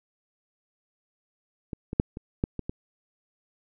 clicks, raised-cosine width 3 ms, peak -20 / -19 / -6 / -23 / -11 / -18 / -18 dBFS, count 7, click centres 1.732 / 1.931 / 1.999 / 2.171 / 2.439 / 2.593 / 2.695 s, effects none

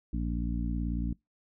harmonic tone, 58.27 Hz, A#1, in tune, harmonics 1 / 2 / 3 / 4 / 5, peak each -31 / -40 / -36 / -37 / -39 dBFS, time 0.13-1.13 s, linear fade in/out 5 ms, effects noise-tail reverb RT60 0.2 s tail -26 dB re dry

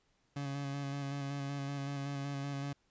30% pulse tone with vibrato, 140.2 Hz, C#3, 20 cents sharp, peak -34 dBFS, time 0.36-2.73 s, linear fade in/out 5 ms, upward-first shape square, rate 5.3 Hz, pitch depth 19 cents each way, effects pink hiss -75 dBFS RMS until 2.9 s + resampled to 16000 Hz

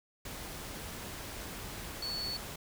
sine tone in noise, 4435 Hz, C#8, in tune, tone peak -35 dBFS, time 2.02-2.37 s, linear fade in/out 5 ms, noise pink, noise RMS -43 dBFS, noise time 0.25-2.56 s, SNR +5 dB, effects none

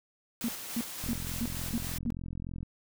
white noise with tremolo, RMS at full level -39 dBFS, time 0.41-1.98 s, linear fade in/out 0 ms, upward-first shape square, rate 3.5 Hz, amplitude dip 25%
sine tone bursts, 233.1 Hz, A#3, in tune, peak -28 dBFS, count 6, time 0.44-2.104 s, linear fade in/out 0 ms, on 44 ms, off 280 ms
click train, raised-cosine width 5 ms, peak -27 dBFS, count 70, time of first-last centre 1.04-2.63 s, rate 43.4 Hz
effects none

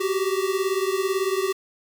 square beating tone pair, 376.2 / 394.2 Hz, F#4 / G4, +29 / +10 cents, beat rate 18 Hz, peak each -25 / -26 dBFS, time 0-1.53 s, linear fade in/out 10 ms, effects 8-bit

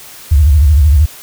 sine tone with vibrato, 73.42 Hz, D2, in tune, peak -4 dBFS, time 0.31-1.06 s, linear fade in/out 10 ms, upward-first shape sine, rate 13 Hz, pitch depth 190 cents each way, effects white hiss -34 dBFS RMS until 1.22 s

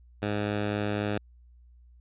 10% pulse tone, 103.83 Hz, G#2, in tune, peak -19 dBFS, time 0.22-1.18 s, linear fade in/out 5 ms, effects added 60 Hz sine -52 dBFS peak until 2 s + resampled to 8000 Hz

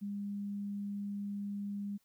sine tone, 202.2 Hz, G#3, 46 cents flat, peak -36 dBFS, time 0.01-1.98 s, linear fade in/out 20 ms, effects white hiss -75 dBFS RMS until 2.04 s

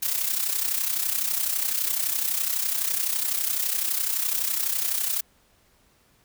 blue noise with amplitude modulation, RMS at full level -23 dBFS, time 0.02-5.21 s, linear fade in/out 10 ms, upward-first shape sine, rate 31.9 Hz, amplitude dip 65%, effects pink hiss -62 dBFS RMS until 6.24 s

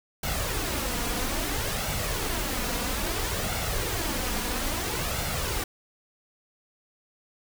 pink noise with flanger, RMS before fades -29 dBFS, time 0.23-5.64 s, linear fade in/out 5 ms, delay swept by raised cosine 1.4 to 4.2 ms, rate 0.6 Hz, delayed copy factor +0.5, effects none

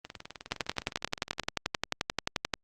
two click trains, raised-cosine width 0.2 ms, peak -10 / -23 dBFS, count 24 / 28, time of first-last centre 0.52-2.538 / 0.05-1.435 s, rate 11.4 / 19.5 Hz, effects Opus 32 kbps

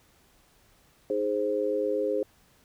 sine chord, Ab major, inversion second, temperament equal, 311.1 / 415.3 / 523.3 Hz, Eb4 / Ab4 / C5, 0 / 0 / 0 cents, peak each -33 / -28 / -28 dBFS, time 1.1-2.23 s, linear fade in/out 2 ms, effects pink hiss -62 dBFS RMS until 2.64 s

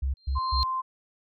sine tone bursts, 67.2 Hz, C2, 47 cents sharp, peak -24 dBFS, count 3, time 0.02-0.64 s, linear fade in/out 10 ms, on 120 ms, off 130 ms
sine tone with exponential growth, 4176 Hz, C8, 4 cents flat, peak -23 dBFS, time 0.17-0.63 s, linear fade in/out 0 ms, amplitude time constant 100 ms
sine tone, 1042 Hz, C6, 7 cents flat, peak -26 dBFS, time 0.35-0.82 s, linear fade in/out 20 ms
effects none

